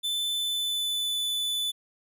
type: tone with pitch glide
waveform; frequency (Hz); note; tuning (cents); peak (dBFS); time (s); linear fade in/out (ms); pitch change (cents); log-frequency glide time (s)
45% pulse; 3520 to 3488; A7 to A7; 0 to -16; -26; 0.03-1.72; 20; -16; 0.29-1.18
effects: none